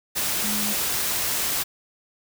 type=tone in noise; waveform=sine; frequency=209.5 Hz; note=G#3; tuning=15 cents sharp; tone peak=-29 dBFS; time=0.43-0.74 s; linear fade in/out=20 ms; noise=white; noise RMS=-25 dBFS; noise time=0.15-1.64 s; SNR=-7 dB; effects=none